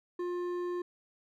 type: tone with hard clipping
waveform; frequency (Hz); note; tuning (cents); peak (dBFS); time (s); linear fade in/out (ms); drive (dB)
sine; 353.9; F4; +23; -34; 0.19-0.82; 5; 8
effects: none